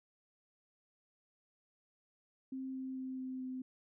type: tone with pitch steps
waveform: sine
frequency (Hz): 263.4 / 261.9 / 260.4 / 258.9 / 257.4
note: C4 / C4 / C4 / C4 / C4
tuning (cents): +12 / +2 / -8 / -18 / -28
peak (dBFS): -39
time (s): 2.52-3.62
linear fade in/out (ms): 5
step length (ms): 220
effects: none